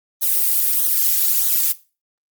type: noise with flanger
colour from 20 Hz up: violet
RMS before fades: -17 dBFS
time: 0.21-1.73 s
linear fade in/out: 20 ms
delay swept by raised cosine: 0.39 to 2.29 ms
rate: 1.6 Hz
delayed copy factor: -0.65
effects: noise-tail reverb RT60 0.3 s tail -17 dB re dry + Opus 32 kbps